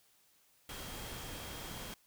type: tone in noise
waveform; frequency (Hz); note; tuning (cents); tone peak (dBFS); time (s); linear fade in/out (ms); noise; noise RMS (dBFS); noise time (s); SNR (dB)
sine; 3240; G#7; -43; -54; 0.69-1.94; 2; pink; -45; 0.69-1.94; -12
effects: white hiss -69 dBFS RMS until 2.06 s